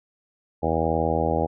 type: harmonic tone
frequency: 81 Hz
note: E2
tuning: 30 cents flat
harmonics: 1 / 2 / 3 / 4 / 5 / 6 / 7 / 8 / 9 / 10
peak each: -29 / -30 / -31 / -30 / -32 / -27 / -29 / -31 / -31 / -28 dBFS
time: 0.62-1.47 s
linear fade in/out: 20 ms
effects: none